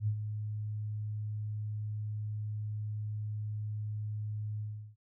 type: tone with ADSR envelope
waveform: sine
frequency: 106.1 Hz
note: G#2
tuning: 38 cents sharp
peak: -26 dBFS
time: 0-4.96 s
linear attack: 72 ms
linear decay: 78 ms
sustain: -8 dB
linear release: 360 ms
effects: none